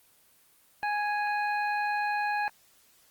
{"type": "harmonic tone", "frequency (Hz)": 830.6, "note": "G#5", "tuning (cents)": 0, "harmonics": [1, 2, 3, 5], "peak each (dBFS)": [-28, -32, -37, -47], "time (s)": [0.83, 2.48], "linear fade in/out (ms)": 0, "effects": ["white hiss -62 dBFS RMS until 3.1 s", "Opus 24 kbps"]}